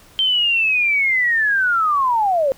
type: linear sweep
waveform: sine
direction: down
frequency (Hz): 3136 to 516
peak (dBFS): -14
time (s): 0.19-2.52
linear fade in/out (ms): 0
effects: pink hiss -48 dBFS RMS until 2.57 s